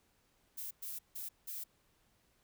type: noise bursts at uneven times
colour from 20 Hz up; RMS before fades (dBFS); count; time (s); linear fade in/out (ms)
violet; -43; 4; 0.57-0.71 / 0.82-0.99 / 1.15-1.29 / 1.47-1.64; 10
effects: pink hiss -73 dBFS RMS until 2.43 s